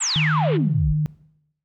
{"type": "exponential sweep", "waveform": "sine", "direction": "down", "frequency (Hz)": [8410, 43.65], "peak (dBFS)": -20, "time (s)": [0, 0.94], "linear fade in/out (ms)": 20}
{"type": "band-pass noise", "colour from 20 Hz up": "pink", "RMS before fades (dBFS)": -35, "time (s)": [0, 0.58], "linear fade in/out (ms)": 20, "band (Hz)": [870, 3500], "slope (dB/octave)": 48}
{"type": "tone with pitch glide", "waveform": "sine", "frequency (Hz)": [154, 151.97], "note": ["D#3", "D#3"], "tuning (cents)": [-17, -40], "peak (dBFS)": -18, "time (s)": [0.16, 1.06], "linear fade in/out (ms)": 0, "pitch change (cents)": -23, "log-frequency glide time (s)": [0.59, 0.82]}
{"effects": ["noise-tail reverb RT60 0.8 s tail -20 dB re dry"]}